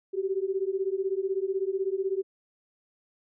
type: beating tone pair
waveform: sine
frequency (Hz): 377.1 / 393.1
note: F#4 / G4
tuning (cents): +33 / +5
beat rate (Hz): 16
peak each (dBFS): -29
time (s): 0.13-2.23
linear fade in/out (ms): 20
effects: none